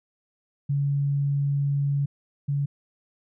sine tone pair in turn, 141.3 / 141.82 Hz, C#3 / C#3, +34 / +40 cents, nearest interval unison, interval 6 cents, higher second, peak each -21 / -22 dBFS, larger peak first, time 0.69-2.06 / 2.48-2.66 s, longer first, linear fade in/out 10 ms, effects none

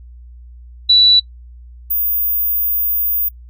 sine tone pair in turn, 3948 / 14906 Hz, B7 / A#9, -1 / -1 cents, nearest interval octave + major seventh, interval 2300 cents, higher second, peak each -6 / -14 dBFS, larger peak first, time 0.89-1.2 / 1.9-3.29 s, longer second, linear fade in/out 10 ms, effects noise-tail reverb RT60 0.1 s tail -24 dB re dry + added 60 Hz sine -35 dBFS peak until 3.49 s

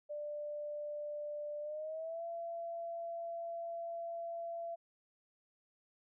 sine tone with pitch glide, 592 to 676.1 Hz, D5 to E5, +14 to +44 cents, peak -39 dBFS, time 0.09-4.76 s, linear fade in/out 20 ms, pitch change +230 cents, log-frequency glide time 1.61-2.24 s, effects none

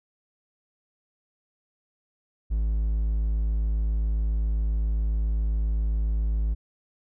triangle tone, 53.7 Hz, A1, 41 cents flat, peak -20 dBFS, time 2.5-6.55 s, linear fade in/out 20 ms, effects none

